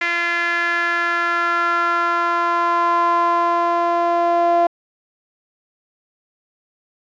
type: tone with band-pass filter sweep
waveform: sawtooth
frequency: 343.3 Hz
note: F4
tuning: 30 cents flat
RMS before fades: -18 dBFS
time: 0.01-4.67 s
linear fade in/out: 5 ms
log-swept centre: 2000 to 730 Hz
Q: 4.2
effects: resampled to 16000 Hz